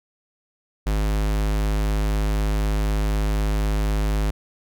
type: tone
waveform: square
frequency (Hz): 52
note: G#1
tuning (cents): +3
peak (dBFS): -20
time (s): 0.86-4.31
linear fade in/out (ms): 10
effects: none